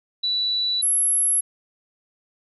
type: tone pair in turn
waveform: sine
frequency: 3951 / 11175 Hz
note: B7 / F9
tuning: 0 / 0 cents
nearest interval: octave + tritone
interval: 1800 cents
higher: second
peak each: -20 / -17 dBFS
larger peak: second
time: 0.23-0.82 / 0.82-1.41 s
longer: neither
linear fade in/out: 10 ms
effects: none